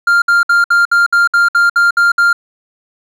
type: tone bursts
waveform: triangle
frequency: 1396.9 Hz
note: F6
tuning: in tune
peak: -5 dBFS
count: 11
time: 0.07-2.33 s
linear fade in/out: 5 ms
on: 150 ms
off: 61 ms
effects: none